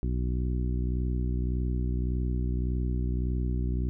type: harmonic tone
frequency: 61.74 Hz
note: B1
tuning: in tune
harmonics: 1 / 2 / 3 / 4 / 5 / 6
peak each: -27 / -33 / -37 / -39 / -41 / -43 dBFS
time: 0.03-3.89 s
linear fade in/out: 0 ms
effects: none